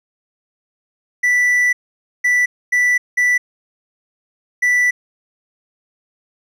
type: tone bursts at uneven times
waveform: triangle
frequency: 1971 Hz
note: B6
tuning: 4 cents flat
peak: -10 dBFS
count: 5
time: 1.23-1.73 / 2.24-2.46 / 2.72-2.98 / 3.17-3.38 / 4.62-4.91 s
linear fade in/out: 10 ms
effects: none